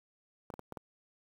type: clicks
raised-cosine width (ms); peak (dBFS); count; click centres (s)
1; -28; 5; 0.502 / 0.539 / 0.593 / 0.723 / 0.772
effects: high-pass 80 Hz 12 dB/octave + 9-bit